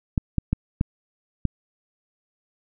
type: clicks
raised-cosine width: 5 ms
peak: -8 dBFS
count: 5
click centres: 0.178 / 0.383 / 0.53 / 0.811 / 1.453 s
effects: none